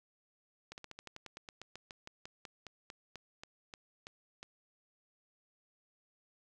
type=slowing click train; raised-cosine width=0.2 ms; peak=-29 dBFS; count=23; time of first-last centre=0.72-4.43 s; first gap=59 ms; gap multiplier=1.09; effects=none